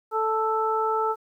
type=harmonic tone; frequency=440 Hz; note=A4; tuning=in tune; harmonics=1 / 2 / 3; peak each=-26 / -26 / -26 dBFS; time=0.11-1.16 s; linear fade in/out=50 ms; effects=10-bit